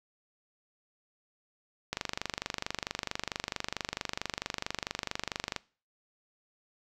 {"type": "click train", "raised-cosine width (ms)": 0.2, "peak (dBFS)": -14, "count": 90, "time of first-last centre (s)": [1.93, 5.563], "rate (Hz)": 24.5, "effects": ["noise-tail reverb RT60 0.4 s tail -22 dB re dry"]}